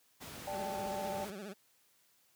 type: noise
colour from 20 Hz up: pink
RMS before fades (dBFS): -47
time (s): 0.2-1.31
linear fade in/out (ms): 20
type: chord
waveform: sine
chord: D suspended fourth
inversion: none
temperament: equal with one note detuned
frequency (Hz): 587.3 / 784 / 872.9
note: D5 / G5 / A5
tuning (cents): 0 / 0 / -14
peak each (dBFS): -40 / -41 / -44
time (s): 0.47-1.25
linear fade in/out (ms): 5
type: tone with vibrato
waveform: 20% pulse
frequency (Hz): 200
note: G3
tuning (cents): +35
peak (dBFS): -38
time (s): 0.52-1.54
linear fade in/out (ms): 20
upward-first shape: sine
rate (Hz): 15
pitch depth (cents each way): 130
effects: white hiss -70 dBFS RMS until 2.35 s + high-pass 80 Hz 12 dB/octave